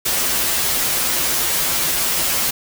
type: noise with comb filter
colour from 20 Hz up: white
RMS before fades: -19 dBFS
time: 0.05-2.51 s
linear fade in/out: 10 ms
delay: 10 ms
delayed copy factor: -1
effects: none